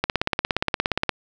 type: click train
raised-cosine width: 0.3 ms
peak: -4 dBFS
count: 19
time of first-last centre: 0.04-1.093 s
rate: 17.1 Hz
effects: none